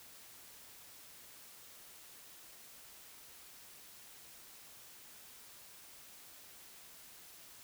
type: silence
effects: white hiss -56 dBFS RMS until 7.63 s